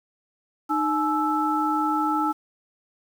sine tone cluster, 307 / 853 / 1320 Hz, D#4 / G#5 / E6, -23 / +46 / +2 cents, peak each -25 dBFS, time 0.69-2.33 s, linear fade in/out 20 ms, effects 8-bit

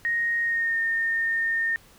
sine tone with pitch glide, 1867 to 1826.5 Hz, A#6 to A#6, +2 to -36 cents, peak -22 dBFS, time 0.05-1.76 s, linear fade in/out 0 ms, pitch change -38 cents, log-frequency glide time 0.42-0.78 s, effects pink hiss -54 dBFS RMS until 1.98 s

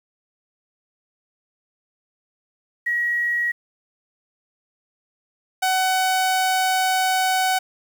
sine / sawtooth tone pair in turn, 1907 / 750 Hz, A#6 / F#5, +39 / +23 cents, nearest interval octave + major third, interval 1616 cents, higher first, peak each -19 / -14 dBFS, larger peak second, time 2.86-3.52 / 5.62-7.59 s, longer second, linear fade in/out 10 ms, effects 8-bit

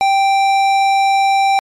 sine tone with tanh clipping, 784 Hz, G5, in tune, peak -12 dBFS, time 0.01-1.59 s, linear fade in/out 0 ms, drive 15 dB, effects MP3 64 kbps

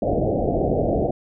white low-pass noise, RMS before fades -21 dBFS, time 0.02-1.11 s, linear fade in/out 5 ms, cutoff 730 Hz, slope 96 dB/octave, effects none

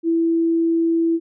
sine tone, 331.3 Hz, E4, 9 cents sharp, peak -15 dBFS, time 0.03-1.2 s, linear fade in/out 50 ms, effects none

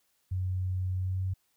sine tone with pitch glide, 92.5 to 93.95 Hz, F#2 to F#2, 0 to +27 cents, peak -28 dBFS, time 0.31-1.34 s, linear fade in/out 10 ms, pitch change +27 cents, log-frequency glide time 0.96-1.23 s, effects white hiss -73 dBFS RMS until 1.56 s

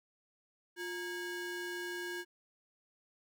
square ring-modulated tone, 641 Hz, E5, 49 cents flat, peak -36 dBFS, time 0.76-2.25 s, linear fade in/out 50 ms, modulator 994 Hz, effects none

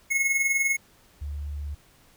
square tone with tremolo, 2176 Hz, C#7, 33 cents flat, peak -20 dBFS, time 0.1-0.77 s, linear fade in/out 20 ms, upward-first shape sine, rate 20 Hz, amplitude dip 55%
sine tone, 72.7 Hz, D2, 17 cents flat, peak -30 dBFS, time 1.21-1.75 s, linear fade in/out 10 ms
effects pink hiss -58 dBFS RMS until 2.16 s

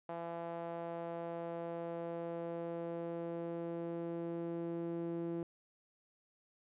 sawtooth tone with band-pass filter sweep, 168.9 Hz, E3, 42 cents sharp, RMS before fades -41 dBFS, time 0.09-5.43 s, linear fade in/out 2 ms, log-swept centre 710 to 340 Hz, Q 2.2, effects resampled to 8000 Hz

